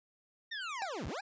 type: linear two-way sweep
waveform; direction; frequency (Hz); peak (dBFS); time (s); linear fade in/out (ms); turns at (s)
25% pulse; down then up; 1864.7 to 46.37 to 866; -34; 0.51-1.21; 10; 1.07
type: tone with exponential decay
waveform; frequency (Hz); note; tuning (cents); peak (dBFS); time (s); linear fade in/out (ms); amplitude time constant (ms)
square; 784; G5; 0; -31; 0.82-0.9; 1; 17
effects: resampled to 16000 Hz